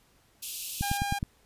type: high-pass noise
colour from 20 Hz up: white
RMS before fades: -36 dBFS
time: 0.42-0.98 s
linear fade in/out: 10 ms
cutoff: 2500 Hz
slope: 96 dB/octave
type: click train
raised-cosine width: 5 ms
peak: -17 dBFS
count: 5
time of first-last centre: 0.81-1.229 s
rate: 9.55 Hz
type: tone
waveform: sawtooth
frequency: 806 Hz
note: G5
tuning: 48 cents sharp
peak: -26 dBFS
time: 0.82-1.19 s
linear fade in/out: 10 ms
effects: pink hiss -64 dBFS RMS until 1.45 s + resampled to 32000 Hz